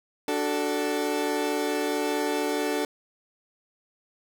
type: chord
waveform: 30% pulse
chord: D major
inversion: none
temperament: equal with one note detuned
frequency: 293.7 / 375.4 / 440 Hz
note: D4 / F#4 / A4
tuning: 0 / +25 / 0 cents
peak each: -26 / -29 / -26 dBFS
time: 0.28-2.85 s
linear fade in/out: 2 ms
effects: none